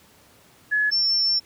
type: tone pair in turn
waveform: sine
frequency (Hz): 1700 / 5397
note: G#6 / E8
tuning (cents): +40 / +40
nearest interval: octave + minor sixth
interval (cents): 2000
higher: second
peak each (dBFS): -18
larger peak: neither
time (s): 0.71-0.91 / 0.91-1.4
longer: second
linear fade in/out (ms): 20
effects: pink hiss -54 dBFS RMS until 1.45 s + high-pass 80 Hz 12 dB/octave